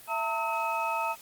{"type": "tone cluster", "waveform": "sine", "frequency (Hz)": [666, 908, 1283, 2560], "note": ["E5", "A#5", "E6", "D#7"], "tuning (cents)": [18, -46, -47, 49], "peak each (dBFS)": [-35, -30, -33, -35], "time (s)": [0.07, 1.16], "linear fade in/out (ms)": 50, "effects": ["white hiss -50 dBFS RMS until 1.21 s", "Opus 32 kbps"]}